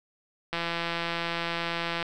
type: click train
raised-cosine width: 0.3 ms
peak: -14 dBFS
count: 254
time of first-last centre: 0.53-2.027 s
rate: 169 Hz
effects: none